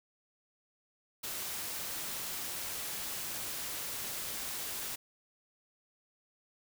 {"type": "noise", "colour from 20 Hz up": "white", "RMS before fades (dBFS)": -39, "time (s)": [1.23, 4.96], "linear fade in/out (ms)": 10, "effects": []}